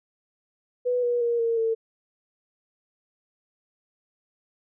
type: tone with pitch steps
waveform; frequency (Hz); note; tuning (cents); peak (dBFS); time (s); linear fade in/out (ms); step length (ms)
sine; 493.9 / 482.6 / 471.6 / 460.8 / 450.3; B4 / B4 / A#4 / A#4 / A4; 0 / -40 / +20 / -20 / +40; -21; 0.85-1.75; 20; 180
effects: none